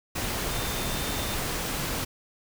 sine tone in noise, 3600 Hz, A7, 39 cents sharp, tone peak -40 dBFS, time 0.5-1.35 s, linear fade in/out 10 ms, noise pink, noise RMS -30 dBFS, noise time 0.15-2.05 s, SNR -13 dB, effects none

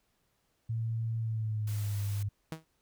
sine tone with pitch glide, 113.5 to 101.7 Hz, A#2 to G#2, -46 to -36 cents, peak -30 dBFS, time 0.69-2.29 s, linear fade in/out 10 ms, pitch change -190 cents, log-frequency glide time 1.19-1.98 s
white noise, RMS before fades -48 dBFS, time 1.67-2.23 s, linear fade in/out 5 ms
sawtooth tone with exponential decay, 160 Hz, D#3, 49 cents sharp, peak -29 dBFS, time 2.52-2.65 s, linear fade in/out 0 ms, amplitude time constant 28 ms
effects pink hiss -75 dBFS RMS until 2.81 s

